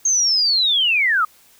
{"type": "linear sweep", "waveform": "sine", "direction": "down", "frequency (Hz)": [6470, 1198], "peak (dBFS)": -14, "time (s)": [0.05, 1.25], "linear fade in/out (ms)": 5, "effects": ["white hiss -52 dBFS RMS until 1.59 s"]}